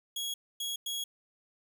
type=tone bursts at uneven times; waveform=sawtooth; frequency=3322 Hz; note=G#7; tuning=in tune; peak=-30 dBFS; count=3; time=0.16-0.34 / 0.6-0.76 / 0.86-1.04 s; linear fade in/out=5 ms; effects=none